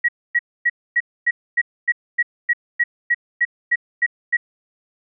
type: tone bursts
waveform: sine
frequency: 1913 Hz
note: A#6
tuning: 44 cents sharp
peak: -13 dBFS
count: 15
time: 0.04-4.37 s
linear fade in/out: 10 ms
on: 46 ms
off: 260 ms
effects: none